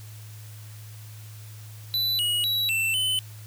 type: tone with pitch steps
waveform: square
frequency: 3980 / 2902 / 3906 / 2676 / 3031 Hz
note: B7 / F#7 / B7 / E7 / F#7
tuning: +13 / -34 / -20 / +25 / +41 cents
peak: -23 dBFS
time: 1.94-3.19 s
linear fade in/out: 0 ms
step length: 250 ms
effects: added 107 Hz sine -40 dBFS peak until 3.46 s + white hiss -50 dBFS RMS until 3.46 s